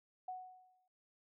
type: tone with exponential decay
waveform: sine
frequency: 740 Hz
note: F#5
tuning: in tune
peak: -39 dBFS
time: 0.28-0.88 s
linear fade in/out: 5 ms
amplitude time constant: 130 ms
effects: noise-tail reverb RT60 0.1 s tail -24 dB re dry